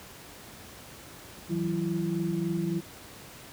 sine tone cluster, 162.8 / 186.3 / 336 Hz, E3 / F#3 / E4, -21 / +12 / +33 cents, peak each -31 dBFS, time 1.49-2.81 s, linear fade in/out 20 ms, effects pink hiss -47 dBFS RMS until 3.52 s + high-pass 60 Hz 12 dB/octave

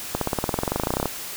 accelerating click train, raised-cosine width 1 ms, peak -8 dBFS, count 22, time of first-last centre 0.15-1.057 s, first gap 63 ms, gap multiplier 0.96, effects white hiss -34 dBFS RMS until 1.36 s

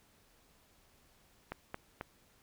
clicks, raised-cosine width 0.5 ms, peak -24 dBFS, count 3, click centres 1.52 / 1.744 / 2.011 s, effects pink hiss -67 dBFS RMS until 2.42 s

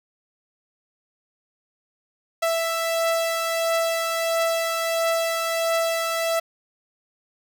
sawtooth beating tone pair, 661 / 662.5 Hz, E5 / E5, +5 / +9 cents, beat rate 1.5 Hz, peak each -18 / -26 dBFS, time 2.42-6.4 s, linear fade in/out 10 ms, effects none

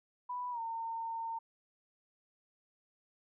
sine tone with pitch glide, 987.8 to 911.1 Hz, B5 to A#5, 0 to -40 cents, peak -36 dBFS, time 0.29-1.39 s, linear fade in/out 10 ms, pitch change -140 cents, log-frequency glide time 0.51-0.6 s, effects none

